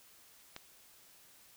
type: click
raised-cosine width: 0.2 ms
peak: -26 dBFS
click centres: 0.564 s
effects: white hiss -61 dBFS RMS until 1.56 s